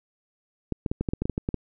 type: clicks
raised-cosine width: 3 ms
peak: -13 dBFS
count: 12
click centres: 0.723 / 0.862 / 0.915 / 1.01 / 1.088 / 1.135 / 1.22 / 1.255 / 1.297 / 1.379 / 1.489 / 1.543 s
effects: none